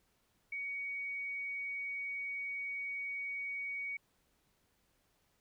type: tone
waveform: sine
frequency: 2245 Hz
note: C#7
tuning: 21 cents sharp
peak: -37 dBFS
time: 0.52-3.97 s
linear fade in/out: 5 ms
effects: pink hiss -75 dBFS RMS until 5.4 s